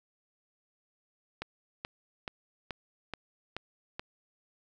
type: click train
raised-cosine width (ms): 0.3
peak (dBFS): -20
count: 7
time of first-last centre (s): 1.42-3.995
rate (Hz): 2.33
effects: none